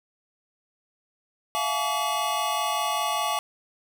square tone cluster, 670 / 715 / 854 / 1143 / 2889 Hz, E5 / F5 / G#5 / D6 / F#7, +28 / +41 / +48 / -47 / -42 cents, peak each -34 / -33 / -30 / -29 / -35 dBFS, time 1.55-3.39 s, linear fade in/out 0 ms, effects none

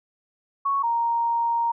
sine tone pair in turn, 1109 / 932.6 Hz, C#6 / A#5, 0 / +1 cents, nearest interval minor third, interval 299 cents, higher first, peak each -20 dBFS, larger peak neither, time 0.65-0.83 / 0.83-1.72 s, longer second, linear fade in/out 10 ms, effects none

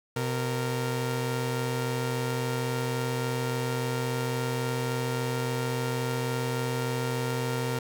sawtooth tone pair together, 126.6 / 462.8 Hz, B2 / A#4, +43 / -13 cents, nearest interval octave + minor seventh, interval 2244 cents, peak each -25 / -28 dBFS, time 0.16-7.79 s, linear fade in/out 5 ms, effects none

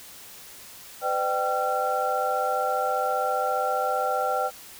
sine tone cluster, 507 / 602 / 776 / 1365 Hz, B4 / D5 / G5 / F6, +45 / +43 / -18 / -40 cents, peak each -29 / -30 / -26 / -29 dBFS, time 1.01-4.51 s, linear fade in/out 50 ms, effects white hiss -45 dBFS RMS until 4.79 s

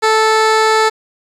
15% pulse tone, 438.6 Hz, A4, 6 cents flat, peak -3 dBFS, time 0.02-0.9 s, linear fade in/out 20 ms, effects low-pass 7000 Hz 12 dB/octave + 7-bit

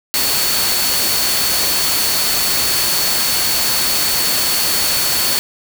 sine tone in noise, 4435 Hz, C#8, in tune, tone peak -20 dBFS, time 0.14-5.39 s, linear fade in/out 0 ms, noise white, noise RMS -17 dBFS, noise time 0.14-5.39 s, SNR -6 dB, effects none

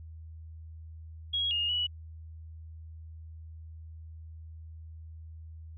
sine tone with pitch steps, 3303 / 2845 / 2937 Hz, G#7 / F7 / F#7, -10 / +31 / -13 cents, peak -27 dBFS, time 1.33-1.87 s, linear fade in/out 10 ms, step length 180 ms, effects added 80 Hz sine -43 dBFS peak until 5.77 s

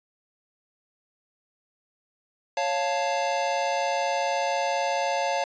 square chord, Db augmented, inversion none, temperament equal, 554.4 / 698.5 / 880 Hz, Db5 / F5 / A5, 0 / 0 / 0 cents, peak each -29 dBFS, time 2.57-5.44 s, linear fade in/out 2 ms, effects resampled to 16000 Hz

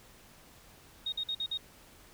sine tone bursts, 3729 Hz, A#7, in tune, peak -31 dBFS, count 5, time 1.06-1.575 s, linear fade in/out 5 ms, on 63 ms, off 50 ms, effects pink hiss -57 dBFS RMS until 2.13 s

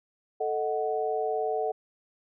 sine chord, D# diminished, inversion second, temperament equal, 440 / 622.3 / 740 Hz, A4 / D#5 / F#5, 0 / 0 / 0 cents, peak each -29 / -33 / -30 dBFS, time 0.4-1.72 s, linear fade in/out 10 ms, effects none

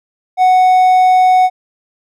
triangle tone, 740 Hz, F#5, in tune, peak -4 dBFS, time 0.37-1.5 s, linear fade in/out 50 ms, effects none

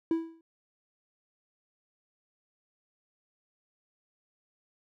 triangle tone with exponential decay, 328.2 Hz, E4, 8 cents flat, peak -19 dBFS, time 0.11-0.41 s, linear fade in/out 2 ms, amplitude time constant 65 ms, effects tanh soft clip ceiling -15 dBFS

